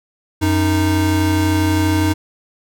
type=tone pair together; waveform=square; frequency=92.5 / 309.8 Hz; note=F#2 / D#4; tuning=0 / -7 cents; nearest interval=octave + major sixth; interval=2093 cents; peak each=-17 dBFS; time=0.41-2.14 s; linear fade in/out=20 ms; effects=none